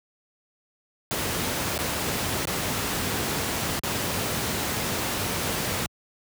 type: noise with dropouts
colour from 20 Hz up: pink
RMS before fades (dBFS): -27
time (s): 1.11-5.86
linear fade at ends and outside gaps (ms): 0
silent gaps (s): 1.778-1.789 / 2.453-2.472 / 3.793-3.835
effects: high-pass 80 Hz 12 dB/octave